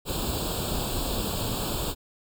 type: noise with comb filter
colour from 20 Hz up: pink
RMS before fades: -29 dBFS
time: 0.05-1.95 s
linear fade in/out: 50 ms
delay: 0.25 ms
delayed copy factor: +0.95
effects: none